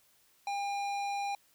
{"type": "tone with hard clipping", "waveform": "sine", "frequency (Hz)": 804, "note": "G5", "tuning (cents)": 44, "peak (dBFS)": -34, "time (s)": [0.47, 1.35], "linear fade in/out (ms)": 2, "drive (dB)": 14, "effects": ["white hiss -67 dBFS RMS until 1.54 s"]}